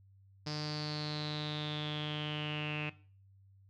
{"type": "tone with low-pass filter sweep", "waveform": "sawtooth", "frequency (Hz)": 150.7, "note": "D3", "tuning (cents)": 45, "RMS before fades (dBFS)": -38, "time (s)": [0.46, 2.9], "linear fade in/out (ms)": 10, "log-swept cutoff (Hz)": [5000, 2600], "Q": 9.9, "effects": ["noise-tail reverb RT60 0.4 s tail -17 dB re dry", "added 97 Hz sine -59 dBFS peak until 3.69 s"]}